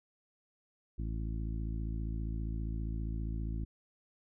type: harmonic tone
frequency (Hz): 55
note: A1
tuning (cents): 0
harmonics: 1 / 2 / 3 / 4 / 5 / 6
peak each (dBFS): -35 / -41 / -45 / -47 / -49 / -51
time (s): 0.98-3.65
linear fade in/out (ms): 10
effects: none